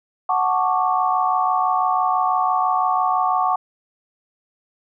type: chord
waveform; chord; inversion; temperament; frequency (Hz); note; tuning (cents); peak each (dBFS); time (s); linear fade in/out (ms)
sine; D major seventh; first; equal; 740 / 880 / 1108.7 / 1174.7; F#5 / A5 / C#6 / D6; 0 / 0 / 0 / 0; -20 / -24 / -21 / -24; 0.29-3.56; 5
effects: none